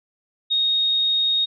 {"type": "tone", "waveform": "sine", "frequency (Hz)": 3729, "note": "A#7", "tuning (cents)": 0, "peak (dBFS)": -17, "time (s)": [0.5, 1.46], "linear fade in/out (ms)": 20, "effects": []}